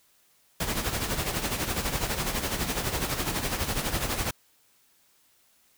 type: noise with tremolo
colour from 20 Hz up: pink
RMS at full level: -27 dBFS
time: 0.6-4.31 s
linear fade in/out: 5 ms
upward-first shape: sine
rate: 12 Hz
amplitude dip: 60%
effects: white hiss -64 dBFS RMS until 5.77 s